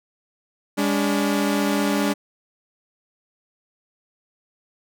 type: tone pair together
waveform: sawtooth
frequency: 203 / 287.1 Hz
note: G#3 / D4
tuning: -39 / -39 cents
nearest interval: tritone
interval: 600 cents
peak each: -18 dBFS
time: 0.77-2.14 s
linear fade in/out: 20 ms
effects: none